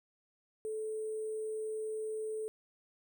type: tone with sample-and-hold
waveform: sine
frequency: 435.2 Hz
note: A4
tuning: 19 cents flat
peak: -35 dBFS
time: 0.65-2.48 s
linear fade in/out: 0 ms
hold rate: 8820 Hz
effects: none